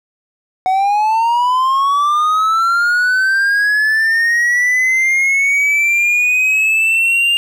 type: linear sweep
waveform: triangle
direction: up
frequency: 740 to 2811 Hz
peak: -9 dBFS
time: 0.66-7.37 s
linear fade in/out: 0 ms
effects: none